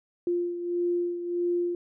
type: beating tone pair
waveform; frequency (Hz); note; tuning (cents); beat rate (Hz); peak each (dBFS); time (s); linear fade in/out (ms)
sine; 349.2 / 350.8; F4 / F4; 0 / +8; 1.6; -26 / -33; 0.27-1.75; 2
effects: none